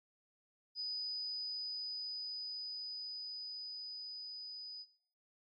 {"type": "tone with level ramp", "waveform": "sine", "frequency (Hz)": 4978, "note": "D#8", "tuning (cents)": 0, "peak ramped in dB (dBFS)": [-37, -45], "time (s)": [0.75, 4.86], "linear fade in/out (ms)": 50, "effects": ["noise-tail reverb RT60 0.8 s tail -21 dB re dry", "AAC 32 kbps"]}